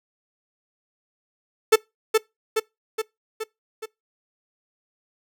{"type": "tone with echo", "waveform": "45% pulse", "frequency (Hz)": 440, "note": "A4", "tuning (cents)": 0, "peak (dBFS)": -10, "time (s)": [1.72, 1.76], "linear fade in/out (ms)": 10, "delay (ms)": 420, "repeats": 5, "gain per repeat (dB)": -4, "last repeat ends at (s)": 3.86, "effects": ["noise-tail reverb RT60 0.2 s tail -23 dB re dry"]}